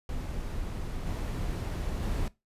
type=noise with level steps; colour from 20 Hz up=brown; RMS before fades=-35 / -32 / -30 dBFS; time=0.09-2.28 s; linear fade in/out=2 ms; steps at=1.06 / 2.02 s; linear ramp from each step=10 ms; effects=noise-tail reverb RT60 0.2 s tail -19 dB re dry + resampled to 32000 Hz